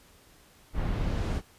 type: noise with low-pass filter sweep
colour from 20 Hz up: brown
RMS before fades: -29 dBFS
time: 0.73-1.42 s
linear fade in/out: 50 ms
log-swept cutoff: 2600 to 10000 Hz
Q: 0.73
effects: pink hiss -58 dBFS RMS until 1.58 s + resampled to 32000 Hz